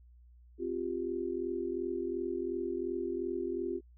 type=chord; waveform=sine; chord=C suspended fourth; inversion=none; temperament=equal; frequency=261.6 / 349.2 / 392 Hz; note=C4 / F4 / G4; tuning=0 / 0 / 0 cents; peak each=-40 / -35 / -37 dBFS; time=0.58-3.81 s; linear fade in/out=50 ms; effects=added 60 Hz sine -55 dBFS peak until 3.97 s